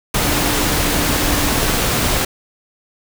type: tone in noise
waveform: sine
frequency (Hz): 293.7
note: D4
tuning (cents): 0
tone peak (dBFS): -25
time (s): 0.23-1.59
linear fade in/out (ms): 5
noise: pink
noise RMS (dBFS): -17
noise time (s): 0.14-2.25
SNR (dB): -11
effects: none